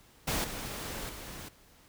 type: noise with level steps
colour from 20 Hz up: pink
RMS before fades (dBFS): -31 / -39 / -44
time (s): 0.27-1.49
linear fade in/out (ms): 10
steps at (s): 0.44 / 1.09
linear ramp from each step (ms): 2
effects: pink hiss -60 dBFS RMS until 1.88 s